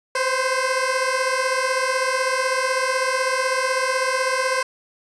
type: beating tone pair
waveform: 15% pulse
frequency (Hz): 512 / 528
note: C5 / C5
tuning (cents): -38 / +16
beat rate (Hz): 16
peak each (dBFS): -16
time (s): 0.15-4.63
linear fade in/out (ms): 5
effects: resampled to 24000 Hz + 8-bit